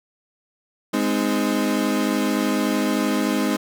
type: chord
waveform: 35% pulse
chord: Ab major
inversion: none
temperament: equal with one note detuned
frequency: 207.7 / 257.7 / 311.1 Hz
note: Ab3 / C4 / Eb4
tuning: 0 / -26 / 0 cents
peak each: -22 dBFS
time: 0.93-3.57 s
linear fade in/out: 10 ms
effects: none